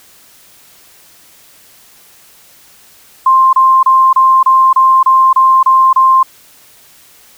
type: tone bursts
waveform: sine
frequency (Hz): 1052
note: C6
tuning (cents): +9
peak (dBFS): -4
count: 10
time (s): 3.26-6.23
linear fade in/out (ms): 5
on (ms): 270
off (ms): 30
effects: white hiss -43 dBFS RMS until 7.37 s